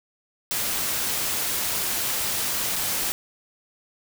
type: noise with dropouts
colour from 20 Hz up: white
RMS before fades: -26 dBFS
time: 0.51-3.12 s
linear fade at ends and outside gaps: 0 ms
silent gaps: 2.759-2.763 s
effects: none